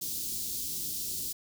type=band-stop noise; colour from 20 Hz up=white; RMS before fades=-35 dBFS; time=0.01-1.33 s; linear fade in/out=10 ms; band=350 to 4000 Hz; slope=24 dB/octave; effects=none